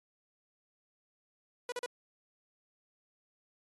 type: tone bursts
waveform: sawtooth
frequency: 490 Hz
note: B4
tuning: 14 cents flat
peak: -31 dBFS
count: 3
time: 1.69-1.861 s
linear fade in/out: 2 ms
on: 31 ms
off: 39 ms
effects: AAC 32 kbps